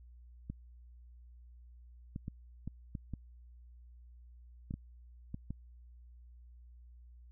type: clicks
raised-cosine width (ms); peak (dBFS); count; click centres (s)
5; -27; 10; 0.5 / 2.161 / 2.281 / 2.676 / 2.952 / 3.137 / 4.709 / 4.74 / 5.344 / 5.506
effects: added 60 Hz sine -53 dBFS peak until 7.31 s